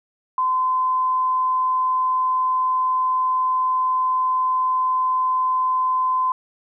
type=tone; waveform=sine; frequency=1026 Hz; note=C6; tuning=34 cents flat; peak=-17 dBFS; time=0.38-6.32 s; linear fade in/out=2 ms; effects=none